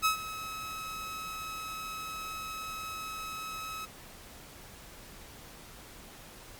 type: tone with ADSR envelope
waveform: sawtooth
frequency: 1285 Hz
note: E6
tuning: 45 cents flat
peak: -19 dBFS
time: 0.02-3.86 s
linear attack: 34 ms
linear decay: 110 ms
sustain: -15 dB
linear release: 17 ms
effects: pink hiss -50 dBFS RMS until 6.59 s + Opus 48 kbps